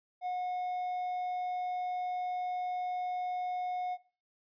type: tone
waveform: triangle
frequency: 726 Hz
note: F#5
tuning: 33 cents flat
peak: -30 dBFS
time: 0.21-3.98 s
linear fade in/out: 50 ms
effects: noise-tail reverb RT60 0.4 s tail -19 dB re dry + resampled to 11025 Hz